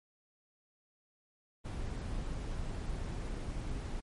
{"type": "noise", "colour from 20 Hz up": "brown", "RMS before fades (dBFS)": -38, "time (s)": [1.64, 4.01], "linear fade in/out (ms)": 20, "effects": ["MP3 48 kbps"]}